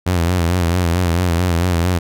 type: tone with vibrato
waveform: sawtooth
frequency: 87.31 Hz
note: F2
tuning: in tune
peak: -10 dBFS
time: 0.06-1.99 s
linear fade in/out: 10 ms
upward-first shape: sine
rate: 4.5 Hz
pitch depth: 83 cents each way
effects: none